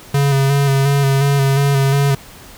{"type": "tone with vibrato", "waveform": "square", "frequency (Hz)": 138.59, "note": "C#3", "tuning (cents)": 0, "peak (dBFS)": -12, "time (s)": [0.14, 2.15], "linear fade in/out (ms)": 5, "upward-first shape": "square", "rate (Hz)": 2.8, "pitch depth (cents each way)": 26, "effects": ["pink hiss -39 dBFS RMS until 2.57 s"]}